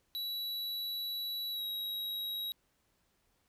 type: tone with pitch glide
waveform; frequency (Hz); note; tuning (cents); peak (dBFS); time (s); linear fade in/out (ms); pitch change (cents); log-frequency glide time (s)
square; 3927 to 3837; B7 to A#7; -11 to +49; -36; 0.15-2.52; 0; -40; 1.52-1.63
effects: pink hiss -75 dBFS RMS until 3.48 s